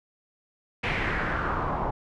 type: noise with low-pass filter sweep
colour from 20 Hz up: pink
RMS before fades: -28 dBFS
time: 0.83-1.91 s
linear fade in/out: 10 ms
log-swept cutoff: 2500 to 870 Hz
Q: 3
effects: none